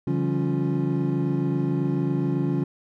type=tone cluster; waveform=triangle; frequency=142.6 / 170 / 193.5 / 278.2 / 352.6 Hz; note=C#3 / F3 / G3 / C#4 / F4; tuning=+49 / -46 / -22 / +6 / +17 cents; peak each=-24 / -26 / -30 / -25 / -28 dBFS; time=0.07-2.64 s; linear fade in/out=5 ms; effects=none